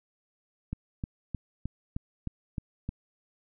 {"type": "click train", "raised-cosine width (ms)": 5, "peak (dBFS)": -20, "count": 8, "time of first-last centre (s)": [0.73, 2.89], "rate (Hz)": 3.24, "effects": []}